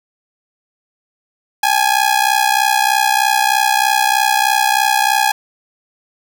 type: ring-modulated tone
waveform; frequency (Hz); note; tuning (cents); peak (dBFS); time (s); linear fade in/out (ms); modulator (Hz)
sawtooth; 830.6; G#5; 0; -5; 1.63-5.32; 2; 31.6
effects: none